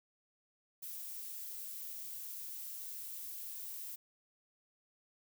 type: noise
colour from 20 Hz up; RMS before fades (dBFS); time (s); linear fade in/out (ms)
violet; -45; 0.82-3.96; 10
effects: none